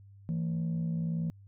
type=tone pair together; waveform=sine; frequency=164.81 / 226.2 Hz; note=E3 / A3; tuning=0 / +48 cents; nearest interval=perfect fourth; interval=548 cents; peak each=-28 / -36 dBFS; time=0.29-1.3 s; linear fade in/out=0 ms; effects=tanh soft clip ceiling -26 dBFS + added 99 Hz sine -51 dBFS peak until 1.47 s